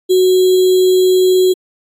sine tone with sample-and-hold, 370 Hz, F#4, in tune, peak -7 dBFS, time 0.09-1.54 s, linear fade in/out 20 ms, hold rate 3675 Hz, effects AAC 48 kbps

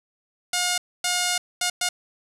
5% pulse tone bursts at uneven times, 716 Hz, F5, 43 cents sharp, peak -10 dBFS, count 4, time 0.53-0.78 / 1.04-1.38 / 1.61-1.7 / 1.81-1.89 s, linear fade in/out 5 ms, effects resampled to 32000 Hz + 7-bit

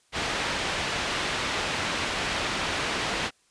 white low-pass noise, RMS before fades -29 dBFS, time 0.12-3.31 s, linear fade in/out 50 ms, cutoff 3000 Hz, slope 12 dB/octave, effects white hiss -65 dBFS RMS until 3.5 s + resampled to 22050 Hz

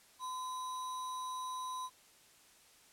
sine tone with sample-and-hold, 1020 Hz, C6, 44 cents flat, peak -38 dBFS, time 0.19-1.9 s, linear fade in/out 50 ms, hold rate 4900 Hz, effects white hiss -63 dBFS RMS until 2.92 s + low-pass 11000 Hz 12 dB/octave

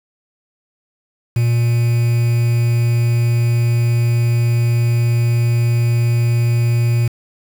triangle tone with quantisation, 118.3 Hz, A#2, 26 cents sharp, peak -10 dBFS, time 1.36-7.08 s, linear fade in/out 5 ms, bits 5, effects none

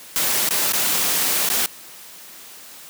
white noise with dropouts, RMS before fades -20 dBFS, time 0.16-1.66 s, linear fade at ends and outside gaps 0 ms, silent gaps 0.489-0.508 / 0.722-0.734 / 1.489-1.5 s, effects white hiss -41 dBFS RMS until 2.89 s + high-pass 150 Hz 12 dB/octave

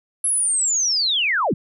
sine linear sweep, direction down, 11070 to 106 Hz, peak -17 dBFS, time 0.24-1.54 s, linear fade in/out 5 ms, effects none

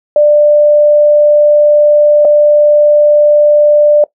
sine tone pair in turn, 593 / 593 Hz, D5 / D5, +17 / +17 cents, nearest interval unison, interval 0 cents, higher neither, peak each -3 dBFS, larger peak neither, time 0.16-2.25 / 2.25-4.04 s, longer first, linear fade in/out 2 ms, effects noise-tail reverb RT60 0.1 s tail -20 dB re dry

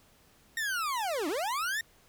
40% pulse linear two-way sweep, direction down then up, 1864.7 to 277.8 to 1864.7 Hz, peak -29 dBFS, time 0.57-1.81 s, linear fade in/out 2 ms, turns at 1.28 s, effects pink hiss -62 dBFS RMS until 2.08 s

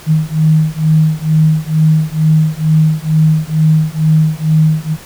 sine beating tone pair, 155.56 / 157.76 Hz, D#3 / D#3, 0 / +24 cents, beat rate 2.2 Hz, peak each -11 dBFS, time 0.06-4.97 s, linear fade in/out 50 ms, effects pink hiss -35 dBFS RMS until 5.05 s

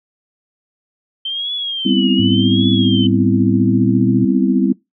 sine tone with vibrato, 3122 Hz, G7, 8 cents flat, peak -19 dBFS, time 1.25-3.07 s, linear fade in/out 5 ms, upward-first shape triangle, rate 0.87 Hz, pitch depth 160 cents each way
sine chord, C major seventh, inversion second, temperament equal, 196 / 246.9 / 261.6 / 329.6 Hz, G3 / B3 / C4 / E4, 0 / 0 / 0 / 0 cents, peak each -16 / -18 / -16 / -19 dBFS, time 1.85-4.73 s, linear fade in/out 10 ms
sine tone with pitch glide, 107.5 to 120.66 Hz, A2 to B2, -40 to -40 cents, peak -18 dBFS, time 2.19-4.25 s, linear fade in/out 5 ms, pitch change +200 cents, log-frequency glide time 3.44-4.11 s
effects noise-tail reverb RT60 0.2 s tail -23 dB re dry

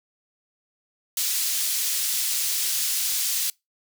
pink high-pass noise, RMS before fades -25 dBFS, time 1.17-3.5 s, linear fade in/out 2 ms, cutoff 4700 Hz, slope 12 dB/octave, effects noise-tail reverb RT60 0.2 s tail -25 dB re dry

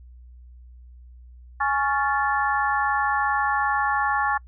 harmonic tone with a mistuned harmonic, 277.5 Hz, C#4, 2 cents sharp, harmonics 3 / 4 / 5 / 6, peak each -24 / -25 / -28 / -26 dBFS, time 1.6-4.38 s, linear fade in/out 10 ms, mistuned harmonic 6, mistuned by +81 cents, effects noise-tail reverb RT60 0.1 s tail -26 dB re dry + added 61 Hz sine -43 dBFS peak until 4.47 s

